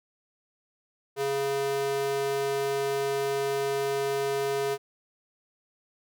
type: tone with high-pass filter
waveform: square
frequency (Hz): 138.59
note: C#3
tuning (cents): 0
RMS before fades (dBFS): -28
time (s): 1.16-4.78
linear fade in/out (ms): 50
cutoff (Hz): 420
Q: 2.1
effects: none